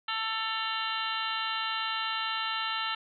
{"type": "harmonic tone with a mistuned harmonic", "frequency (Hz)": 443.9, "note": "A4", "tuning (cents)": 15, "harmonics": [2, 3, 4, 5, 6, 7, 8, 9], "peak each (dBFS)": [-38, -34, -38, -42, -37, -38, -42, -39], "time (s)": [0.08, 2.95], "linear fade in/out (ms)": 5, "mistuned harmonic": 6, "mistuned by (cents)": 81, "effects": []}